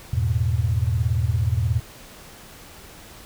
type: chord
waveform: sine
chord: E major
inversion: none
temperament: equal with one note detuned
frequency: 82.41 / 103.83 / 120.93 Hz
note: E2 / G#2 / B2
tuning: 0 / 0 / -36 cents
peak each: -23 dBFS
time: 0.13-1.8 s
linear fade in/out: 5 ms
effects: pink hiss -44 dBFS RMS until 3.25 s